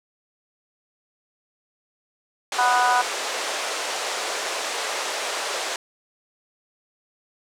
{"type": "band-pass noise", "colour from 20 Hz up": "pink", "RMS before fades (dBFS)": -28, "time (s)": [2.52, 5.76], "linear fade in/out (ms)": 2, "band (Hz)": [460, 8500], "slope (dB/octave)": 24}
{"type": "harmonic tone", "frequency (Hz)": 246.9, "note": "B3", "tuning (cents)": 0, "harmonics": [3, 4, 5, 6], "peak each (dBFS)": [-21, -21, -25, -24], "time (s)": [2.58, 3.02], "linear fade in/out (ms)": 10}
{"effects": []}